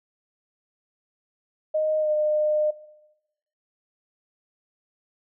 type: tone with pitch glide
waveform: sine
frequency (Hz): 620 to 607.2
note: D#5 to D#5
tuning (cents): -6 to -42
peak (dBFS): -20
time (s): 1.74-2.71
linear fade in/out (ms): 10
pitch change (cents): -36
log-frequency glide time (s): 1.99-2.11
effects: noise-tail reverb RT60 0.9 s tail -17 dB re dry